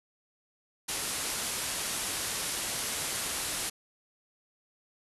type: low-pass noise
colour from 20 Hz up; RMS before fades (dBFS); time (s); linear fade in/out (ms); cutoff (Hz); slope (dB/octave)
white; -34; 0.88-3.7; 10; 12000; 96
effects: none